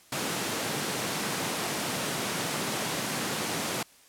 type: high-pass noise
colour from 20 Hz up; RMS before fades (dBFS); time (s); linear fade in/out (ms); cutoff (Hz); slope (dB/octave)
pink; -31; 0.12-3.83; 5; 140; 24
effects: white hiss -57 dBFS RMS until 4.08 s + low-pass 12000 Hz 12 dB/octave